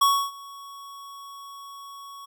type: tone with ADSR envelope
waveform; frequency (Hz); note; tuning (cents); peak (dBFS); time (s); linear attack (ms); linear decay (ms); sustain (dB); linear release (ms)
square; 1115; C#6; +10; -16; 0.01-2.26; 9; 290; -24; 14
effects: none